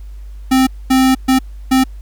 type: tone bursts at uneven times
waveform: square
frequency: 261.6 Hz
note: C4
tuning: in tune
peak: -9 dBFS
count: 4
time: 0.51-0.67 / 0.9-1.15 / 1.28-1.39 / 1.71-1.84 s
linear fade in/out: 10 ms
effects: added 50 Hz sine -28 dBFS peak until 2.01 s + pink hiss -54 dBFS RMS until 2.01 s